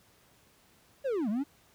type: linear two-way sweep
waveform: triangle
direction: down then up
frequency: 575 to 196 to 296.8 Hz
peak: -26 dBFS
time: 1.04-1.44 s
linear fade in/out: 20 ms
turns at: 1.29 s
effects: pink hiss -63 dBFS RMS until 1.74 s + high-pass 60 Hz 12 dB/octave